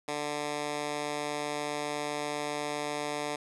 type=tone with high-pass filter; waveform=10% pulse; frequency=147.7 Hz; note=D3; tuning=10 cents sharp; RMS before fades=-34 dBFS; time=0.08-3.36 s; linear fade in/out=5 ms; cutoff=310 Hz; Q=0.54; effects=resampled to 24000 Hz + 10-bit